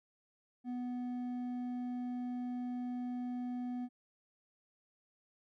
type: tone with hard clipping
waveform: sine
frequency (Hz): 246.9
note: B3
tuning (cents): 0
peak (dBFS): -38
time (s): 0.64-3.89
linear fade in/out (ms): 50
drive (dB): 5
effects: none